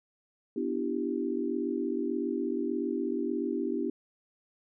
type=chord; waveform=sine; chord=E minor seventh; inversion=second; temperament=equal with one note detuned; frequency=246.9 / 293.7 / 335.4 / 392 Hz; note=B3 / D4 / E4 / G4; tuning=0 / 0 / +30 / 0 cents; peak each=-34 dBFS; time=0.56-3.9 s; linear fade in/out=5 ms; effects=none